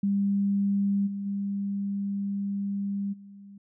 sine tone with level steps, 199.5 Hz, G3, 31 cents sharp, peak -22 / -30 / -27 / -44 dBFS, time 0.03-3.58 s, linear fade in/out 5 ms, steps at 1.06 / 1.25 / 3.12 s, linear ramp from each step 20 ms, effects none

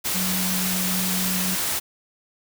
sine tone in noise, 184.7 Hz, F#3, 3 cents flat, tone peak -26 dBFS, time 0.14-1.56 s, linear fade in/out 20 ms, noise white, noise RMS -25 dBFS, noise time 0.04-1.8 s, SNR -4 dB, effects none

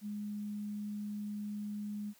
sine tone, 207.7 Hz, G#3, in tune, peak -37 dBFS, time 0.01-2.14 s, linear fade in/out 50 ms, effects white hiss -64 dBFS RMS until 2.19 s

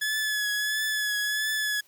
sawtooth tone with vibrato, 1707 Hz, G#6, 47 cents sharp, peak -22 dBFS, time 0.01-1.81 s, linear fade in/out 10 ms, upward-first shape triangle, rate 1.5 Hz, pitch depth 36 cents each way, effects white hiss -61 dBFS RMS until 1.87 s

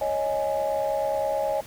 sine chord, C# suspended second, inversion none, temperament just, 554.4 / 623.7 / 831.5 Hz, C#5 / D#5 / G#5, 0 / +4 / +2 cents, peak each -26 / -26 / -28 dBFS, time 0.01-1.61 s, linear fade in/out 5 ms, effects tanh soft clip ceiling -16 dBFS + pink hiss -45 dBFS RMS until 1.66 s

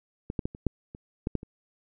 clicks, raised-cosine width 3 ms, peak -19 / -15 / -16 / -28 / -11 / -28 / -15 / -14 / -28 dBFS, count 9, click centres 0.301 / 0.392 / 0.455 / 0.549 / 0.667 / 0.949 / 1.271 / 1.353 / 1.431 s, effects none

